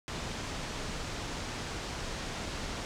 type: low-pass noise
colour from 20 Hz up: pink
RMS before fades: -38 dBFS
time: 0.08-2.85 s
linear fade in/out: 0 ms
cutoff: 7300 Hz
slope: 24 dB/octave
effects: none